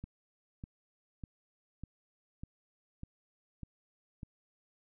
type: click train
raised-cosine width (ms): 5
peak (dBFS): -30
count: 8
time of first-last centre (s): 0.04-4.232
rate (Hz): 1.67
effects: none